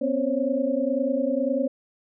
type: tone cluster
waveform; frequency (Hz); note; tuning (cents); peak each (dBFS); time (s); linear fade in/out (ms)
sine; 249.1 / 271 / 531 / 561; B3 / C#4 / C5 / C#5; +15 / -39 / +25 / +21; -27; 0.01-1.68; 10
effects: none